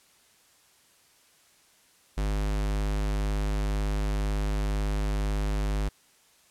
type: tone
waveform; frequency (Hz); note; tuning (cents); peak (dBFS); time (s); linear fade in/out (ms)
square; 51; G#1; -31; -26; 2.17-5.89; 10
effects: white hiss -61 dBFS RMS until 6.5 s + low-pass 11000 Hz 12 dB/octave